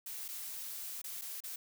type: noise with dropouts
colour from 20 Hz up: blue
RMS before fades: -43 dBFS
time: 0.06-1.56 s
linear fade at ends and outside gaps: 5 ms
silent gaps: 0.282-0.286 / 1.018-1.041 / 1.214-1.218 / 1.405-1.437 s
effects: none